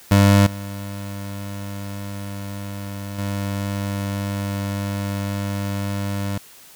25% pulse tone with level steps, 99.8 Hz, G2, 32 cents sharp, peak -7 / -25 / -19 dBFS, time 0.11-6.38 s, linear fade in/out 5 ms, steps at 0.46 / 3.18 s, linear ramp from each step 10 ms, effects white hiss -46 dBFS RMS until 6.75 s

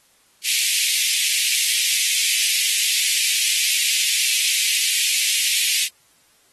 pink high-pass noise, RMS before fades -20 dBFS, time 0.43-5.89 s, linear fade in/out 50 ms, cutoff 2200 Hz, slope 48 dB/octave, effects white hiss -58 dBFS RMS until 6.52 s + AAC 32 kbps

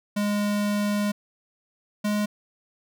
square tone pair in turn, 206.2 / 208.5 Hz, G#3 / G#3, -12 / +7 cents, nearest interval unison, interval 19 cents, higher second, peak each -23 / -23 dBFS, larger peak neither, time 0.16-1.12 / 2.04-2.26 s, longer first, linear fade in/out 10 ms, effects none

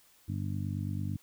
harmonic tone, 49 Hz, G1, in tune, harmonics 2 / 3 / 4 / 5 / 6, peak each -34 / -38 / -40 / -42 / -44 dBFS, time 0.28-1.17 s, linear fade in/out 10 ms, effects white hiss -63 dBFS RMS until 1.22 s

